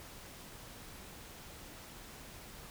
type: silence
effects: pink hiss -51 dBFS RMS until 2.7 s